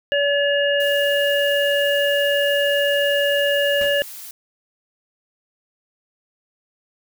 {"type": "harmonic tone", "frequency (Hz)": 570, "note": "C#5", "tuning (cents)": 48, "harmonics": [1, 3, 5], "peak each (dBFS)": [-18, -22, -23], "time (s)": [0.12, 4.02], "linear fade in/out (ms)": 0}
{"type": "noise", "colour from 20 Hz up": "blue", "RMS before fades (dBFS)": -36, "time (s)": [0.8, 4.31], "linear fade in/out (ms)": 2}
{"type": "noise with exponential decay", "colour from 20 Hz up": "pink", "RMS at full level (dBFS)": -32, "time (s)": [3.81, 4.1], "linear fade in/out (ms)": 1, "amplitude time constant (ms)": 61}
{"effects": []}